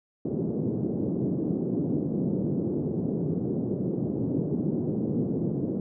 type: band-pass noise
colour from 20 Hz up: pink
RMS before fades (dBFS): -28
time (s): 0.25-5.8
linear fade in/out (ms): 2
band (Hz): 140 to 400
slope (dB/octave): 24
effects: none